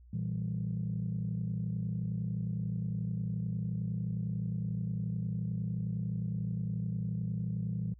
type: chord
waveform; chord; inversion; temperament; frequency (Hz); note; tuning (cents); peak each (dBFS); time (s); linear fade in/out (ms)
sine; E diminished; second; equal; 116.54 / 164.81 / 196; Bb2 / E3 / G3; 0 / 0 / 0; -34 / -35 / -38; 0.13-7.94; 5
effects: tanh soft clip ceiling -25 dBFS + added 60 Hz sine -53 dBFS peak until 7.99 s